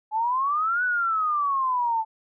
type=exponential two-way sweep; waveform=sine; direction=up then down; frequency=847 to 1500 to 874 Hz; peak=-21 dBFS; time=0.11-2.05 s; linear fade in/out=50 ms; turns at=0.84 s; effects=none